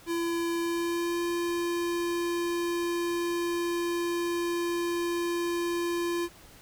square tone with pitch glide, 338.5 to 344.4 Hz, E4 to F4, +46 to -24 cents, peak -28 dBFS, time 0.06-6.29 s, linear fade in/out 50 ms, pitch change +30 cents, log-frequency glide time 0.6-1.23 s, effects pink hiss -53 dBFS RMS until 6.61 s

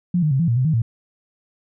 sine tone with pitch steps, 176.8 / 152.7 / 133.6 / 168.2 / 117.6 / 128.3 / 158.6 / 114.7 Hz, F3 / D#3 / C3 / E3 / A#2 / C3 / D#3 / A#2, +22 / -32 / +36 / +35 / +16 / -34 / +33 / -28 cents, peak -15 dBFS, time 0.14-0.82 s, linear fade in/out 5 ms, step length 85 ms, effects none

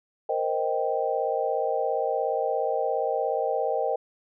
sine chord, C minor seventh, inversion third, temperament equal, 466.2 / 523.3 / 622.3 / 784 Hz, Bb4 / C5 / Eb5 / G5, 0 / 0 / 0 / 0 cents, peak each -29 dBFS, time 0.29-3.96 s, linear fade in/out 5 ms, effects none

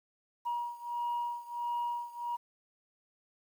sine beating tone pair, 954 / 955.5 Hz, A#5 / A#5, +40 / +43 cents, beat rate 1.5 Hz, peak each -34 / -36 dBFS, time 0.45-2.37 s, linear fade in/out 20 ms, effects tanh soft clip ceiling -28 dBFS + 10-bit

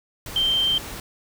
sine tone in noise, 3136 Hz, G7, in tune, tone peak -18 dBFS, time 0.36-0.78 s, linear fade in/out 2 ms, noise pink, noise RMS -35 dBFS, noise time 0.26-1 s, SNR +14 dB, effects none

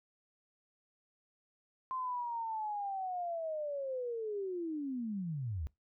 sine linear sweep, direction down, 1046.5 to 66.6 Hz, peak -35 dBFS, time 1.91-5.67 s, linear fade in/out 0 ms, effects noise-tail reverb RT60 0.2 s tail -23 dB re dry

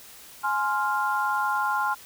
sine chord, F minor, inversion first, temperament just, 838.1 / 1047.7 / 1396.9 Hz, Ab5 / C6 / F6, +16 / +2 / 0 cents, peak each -27 dBFS, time 0.43-1.95 s, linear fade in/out 20 ms, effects white hiss -47 dBFS RMS until 2.05 s

